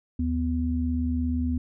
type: tone pair together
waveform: sine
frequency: 77.13 / 248.5 Hz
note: D#2 / B3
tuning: -15 / +11 cents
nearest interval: octave + minor sixth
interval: 2026 cents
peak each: -26 dBFS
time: 0.19-1.58 s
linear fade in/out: 5 ms
effects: none